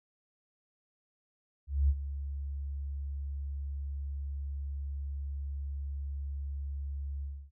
sine tone with ADSR envelope, 70 Hz, C#2, 18 cents sharp, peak -21 dBFS, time 1.67-7.51 s, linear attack 220 ms, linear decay 50 ms, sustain -13 dB, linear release 280 ms, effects none

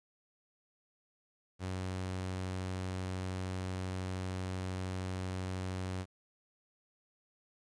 sawtooth tone, 92.9 Hz, F#2, 7 cents sharp, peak -32 dBFS, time 1.59-6.06 s, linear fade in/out 50 ms, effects resampled to 22050 Hz + 11-bit

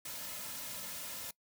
white noise with comb filter, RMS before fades -43 dBFS, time 0.05-1.31 s, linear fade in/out 5 ms, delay 2.6 ms, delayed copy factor -0.65, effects noise-tail reverb RT60 0.1 s tail -22 dB re dry

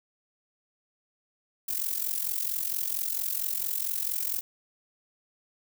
violet noise with amplitude modulation, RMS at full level -27 dBFS, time 1.68-4.41 s, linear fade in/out 10 ms, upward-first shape sine, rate 44.4 Hz, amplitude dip 80%, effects none

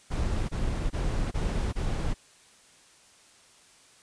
brown noise bursts, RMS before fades -28 dBFS, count 5, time 0.1-2.142 s, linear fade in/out 20 ms, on 390 ms, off 23 ms, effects white hiss -57 dBFS RMS until 4.02 s + resampled to 22050 Hz

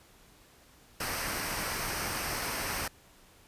pink noise with comb filter, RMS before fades -34 dBFS, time 1-2.88 s, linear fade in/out 5 ms, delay 0.28 ms, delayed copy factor -0.5, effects pink hiss -59 dBFS RMS until 3.47 s + resampled to 32000 Hz

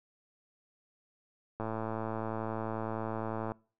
click train, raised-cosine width 1 ms, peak -22 dBFS, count 214, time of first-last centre 1.6-3.519 s, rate 111 Hz, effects noise-tail reverb RT60 0.4 s tail -24 dB re dry

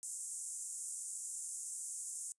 white band-pass noise, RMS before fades -44 dBFS, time 0.03-2.32 s, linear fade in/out 0 ms, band 6900 to 9800 Hz, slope 48 dB/octave, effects noise-tail reverb RT60 0.1 s tail -23 dB re dry + resampled to 24000 Hz

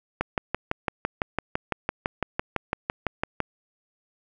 click train, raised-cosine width 0.5 ms, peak -9 dBFS, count 20, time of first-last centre 0.21-3.403 s, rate 5.95 Hz, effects none

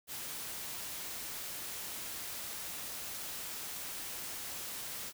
white noise, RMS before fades -42 dBFS, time 0.07-5.13 s, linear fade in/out 50 ms, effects none

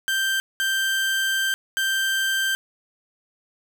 30% pulse tone bursts at uneven times, 1568 Hz, G6, in tune, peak -18 dBFS, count 3, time 0.08-0.4 / 0.6-1.54 / 1.77-2.55 s, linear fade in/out 0 ms, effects none

